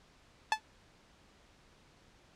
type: tone with exponential decay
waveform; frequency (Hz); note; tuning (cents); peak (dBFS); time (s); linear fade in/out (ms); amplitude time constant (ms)
sawtooth; 870; A5; -20; -18; 0.52-0.6; 1; 17
effects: pink hiss -63 dBFS RMS until 2.35 s + low-pass 6000 Hz 12 dB/octave